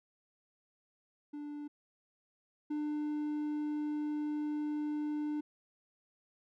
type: tone pair in turn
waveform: triangle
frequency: 293.7 / 299 Hz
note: D4 / D4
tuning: 0 / +31 cents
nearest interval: unison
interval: 31 cents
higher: second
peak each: -38 / -31 dBFS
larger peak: second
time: 1.33-1.68 / 2.7-5.41 s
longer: second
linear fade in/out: 10 ms
effects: none